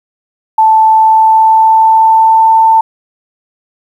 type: tone with pitch glide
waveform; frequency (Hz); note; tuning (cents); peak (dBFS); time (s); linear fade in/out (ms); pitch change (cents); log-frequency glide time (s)
sine; 879 to 892.3; A5 to A5; -2 to +24; -3; 0.58-2.81; 5; +26; 0.89-2.54
effects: 7-bit